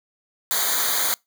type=noise with comb filter; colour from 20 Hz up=white; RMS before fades=-22 dBFS; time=0.51-1.14 s; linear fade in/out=0 ms; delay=0.37 ms; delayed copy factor=-0.95; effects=noise-tail reverb RT60 0.2 s tail -26 dB re dry